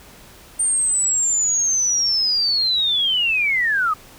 sine linear sweep, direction down, 8870 to 1207 Hz, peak -16 dBFS, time 0.59-3.94 s, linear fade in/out 10 ms, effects pink hiss -45 dBFS RMS until 4.18 s

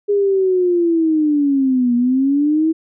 sine linear two-way sweep, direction down then up, 411.6 to 238.2 to 325.9 Hz, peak -12 dBFS, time 0.08-2.73 s, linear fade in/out 20 ms, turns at 1.95 s, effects none

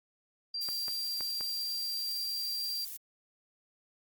sine tone, 4729 Hz, D8, 11 cents sharp, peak -33 dBFS, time 0.54-2.85 s, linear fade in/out 5 ms
violet noise, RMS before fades -41 dBFS, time 0.61-2.97 s, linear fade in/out 5 ms
clicks, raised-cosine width 0.5 ms, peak -29 dBFS, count 4, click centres 0.688 / 0.882 / 1.208 / 1.409 s
effects Opus 48 kbps

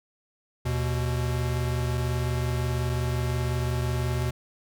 square tone pair together, 77.7 / 123.34 Hz, D#2 / B2, -2 / -2 cents, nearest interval minor sixth, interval 800 cents, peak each -30 / -27 dBFS, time 0.65-4.31 s, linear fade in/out 10 ms, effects none

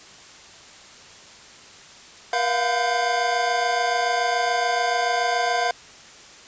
square tone cluster, 478.5 / 689 / 716 / 1013 / 1562 Hz, A#4 / F5 / F5 / B5 / G6, +45 / -24 / +43 / +44 / -7 cents, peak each -30 / -28 / -24 / -30 / -28 dBFS, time 2.33-5.71 s, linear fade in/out 2 ms, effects white hiss -45 dBFS RMS until 6.47 s + resampled to 16000 Hz

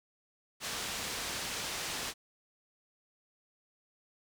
white low-pass noise, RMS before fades -38 dBFS, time 0.6-2.14 s, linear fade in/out 50 ms, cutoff 6300 Hz, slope 12 dB/octave, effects none

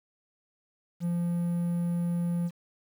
triangle tone, 172.7 Hz, F3, 19 cents flat, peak -24 dBFS, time 1-2.51 s, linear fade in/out 50 ms, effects 9-bit

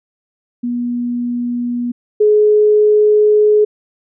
sine tone pair in turn, 241.8 / 422.4 Hz, B3 / G#4, -36 / +29 cents, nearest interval minor seventh, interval 965 cents, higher second, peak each -16 / -7 dBFS, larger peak second, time 0.63-1.92 / 2.2-3.65 s, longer second, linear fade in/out 10 ms, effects none

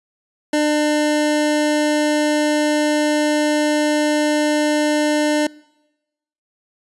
25% pulse tone, 300 Hz, D4, 37 cents sharp, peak -11 dBFS, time 0.53-5.47 s, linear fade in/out 5 ms, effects noise-tail reverb RT60 1.0 s tail -25 dB re dry + resampled to 24000 Hz

